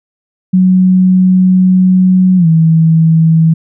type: tone with pitch glide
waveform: sine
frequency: 185 to 161.98 Hz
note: F#3 to E3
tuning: 0 to -30 cents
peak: -4 dBFS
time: 0.53-3.54 s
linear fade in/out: 10 ms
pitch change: -230 cents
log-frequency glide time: 2.37-2.47 s
effects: none